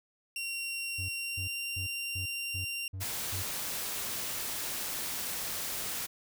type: tone with pitch glide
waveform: sawtooth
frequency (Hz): 2751 to 2770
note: F7 to F7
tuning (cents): -27 to -15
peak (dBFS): -31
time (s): 0.36-2.88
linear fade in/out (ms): 2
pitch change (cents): +12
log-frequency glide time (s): 1.13-1.48
type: tone bursts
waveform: triangle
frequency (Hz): 95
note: F#2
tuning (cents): +46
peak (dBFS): -34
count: 7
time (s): 0.98-3.43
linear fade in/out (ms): 10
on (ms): 110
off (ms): 280
type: noise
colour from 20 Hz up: white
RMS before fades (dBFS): -36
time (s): 3-6.07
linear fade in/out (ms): 20
effects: none